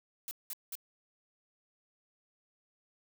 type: noise bursts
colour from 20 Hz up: blue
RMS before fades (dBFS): -40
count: 3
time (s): 0.28-0.753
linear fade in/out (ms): 0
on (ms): 31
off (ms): 190
effects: none